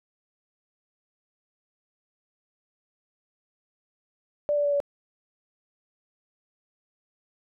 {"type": "tone with pitch steps", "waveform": "sine", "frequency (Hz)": [587.3, 581.6, 575.9, 570.3], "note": ["D5", "D5", "D5", "C#5"], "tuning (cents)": [0, -17, -34, 49], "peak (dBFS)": -21, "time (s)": [4.49, 4.802], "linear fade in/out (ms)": 0, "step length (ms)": 78, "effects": []}